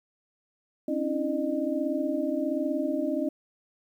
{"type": "tone cluster", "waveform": "sine", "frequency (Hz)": [267.5, 288.8, 324.2, 609], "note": ["C4", "D4", "E4", "D#5"], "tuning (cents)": [38, -29, -29, -37], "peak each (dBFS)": -31, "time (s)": [0.88, 3.29], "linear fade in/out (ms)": 5, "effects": ["10-bit"]}